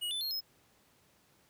square tone with pitch steps, 2902 / 3511 / 4249 / 5141 Hz, F#7 / A7 / C8 / E8, -34 / -4 / +26 / -44 cents, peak -34 dBFS, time 0.01-0.41 s, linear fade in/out 20 ms, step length 100 ms, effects pink hiss -67 dBFS RMS until 1.49 s + high-pass 80 Hz 12 dB/octave

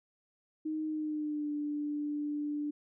sine tone with pitch glide, 311.1 to 294.8 Hz, D#4 to D4, 0 to +7 cents, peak -32 dBFS, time 0.65-2.71 s, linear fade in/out 10 ms, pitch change -93 cents, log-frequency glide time 0.86-1.51 s, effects none

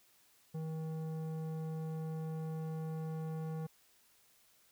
square tone with low-pass filter sweep, 159.1 Hz, D#3, 39 cents sharp, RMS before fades -40 dBFS, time 0.54-3.67 s, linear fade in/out 10 ms, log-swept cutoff 620 to 930 Hz, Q 0.74, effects white hiss -68 dBFS RMS until 4.71 s

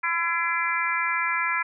harmonic tone with a mistuned harmonic, 336.9 Hz, E4, 38 cents sharp, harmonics 3 / 4 / 5 / 6 / 7, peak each -29 / -29 / -29 / -29 / -29 dBFS, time 0.03-1.63 s, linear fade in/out 10 ms, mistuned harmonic 6, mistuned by +21 cents, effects none

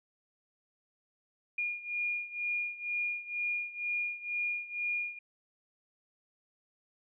sine beating tone pair, 2426 / 2428.1 Hz, D#7 / D#7, -44 / -43 cents, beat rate 2.1 Hz, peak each -34 / -37 dBFS, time 1.58-5.19 s, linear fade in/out 5 ms, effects none

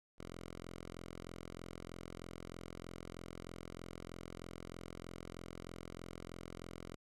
5% pulse tone, 43.18 Hz, F1, 19 cents flat, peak -36 dBFS, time 0.18-6.96 s, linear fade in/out 10 ms, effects low-pass 11000 Hz 12 dB/octave

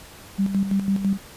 sine tone with tremolo, 196 Hz, G3, in tune, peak -17 dBFS, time 0.38-1.18 s, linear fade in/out 20 ms, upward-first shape square, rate 6 Hz, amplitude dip 60%, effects pink hiss -44 dBFS RMS until 1.36 s + resampled to 32000 Hz

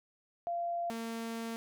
sine / sawtooth tone pair in turn, 689 / 228.3 Hz, F5 / A#3, -24 / -36 cents, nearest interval octave + perfect fifth, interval 1912 cents, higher first, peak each -32 / -33 dBFS, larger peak first, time 0.47-0.9 / 0.9-1.56 s, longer second, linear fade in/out 0 ms, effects none

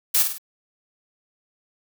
blue noise with echo, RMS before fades -18 dBFS, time 0.14-0.23 s, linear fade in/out 10 ms, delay 51 ms, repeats 3, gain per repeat -6 dB, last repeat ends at 0.383 s, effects none

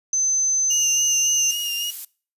sine tone, 6150 Hz, G8, 34 cents flat, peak -18 dBFS, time 0.13-1.51 s, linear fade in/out 2 ms
30% pulse tone with vibrato, 2838 Hz, F7, 27 cents sharp, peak -21 dBFS, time 0.7-1.91 s, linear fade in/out 10 ms, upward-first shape sine, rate 3.6 Hz, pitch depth 28 cents each way
violet noise, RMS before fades -30 dBFS, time 1.49-2.05 s, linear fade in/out 5 ms
effects noise-tail reverb RT60 0.4 s tail -23 dB re dry + resampled to 32000 Hz

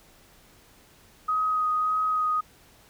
sine tone with vibrato, 1255 Hz, D#6, 15 cents sharp, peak -22 dBFS, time 1.28-2.41 s, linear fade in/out 10 ms, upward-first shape sine, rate 1.7 Hz, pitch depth 13 cents each way, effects pink hiss -56 dBFS RMS until 2.89 s

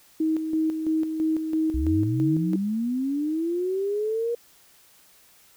sine tone with tremolo, 316.6 Hz, D#4, 30 cents sharp, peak -20 dBFS, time 0.2-2.56 s, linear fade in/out 5 ms, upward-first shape square, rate 3 Hz, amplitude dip 50%
sine linear sweep, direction up, 59.2 to 476.8 Hz, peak -23 dBFS, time 1.74-4.35 s, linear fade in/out 5 ms
effects white hiss -56 dBFS RMS until 5.56 s

